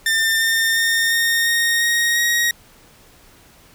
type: tone with pitch steps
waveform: sawtooth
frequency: 1797 / 1811.6 / 1826.3 / 1841.1 / 1856.1 / 1871.1 / 1886.3 Hz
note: A6 / A#6 / A#6 / A#6 / A#6 / A#6 / A#6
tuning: +36 / -50 / -36 / -22 / -8 / +6 / +20 cents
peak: -12 dBFS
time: 0.06-2.51 s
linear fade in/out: 2 ms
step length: 350 ms
effects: pink hiss -49 dBFS RMS until 3.74 s